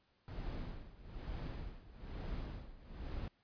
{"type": "noise with tremolo", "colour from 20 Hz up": "brown", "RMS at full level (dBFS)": -41, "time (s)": [0.28, 3.28], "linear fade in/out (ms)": 0, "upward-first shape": "sine", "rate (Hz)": 1.1, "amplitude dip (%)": 85, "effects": ["pink hiss -75 dBFS RMS until 3.43 s", "resampled to 11025 Hz"]}